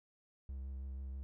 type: tone with vibrato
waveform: triangle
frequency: 66.7 Hz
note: C2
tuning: 34 cents sharp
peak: -39 dBFS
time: 0.49-1.23 s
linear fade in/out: 0 ms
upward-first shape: sine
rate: 6.2 Hz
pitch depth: 26 cents each way
effects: none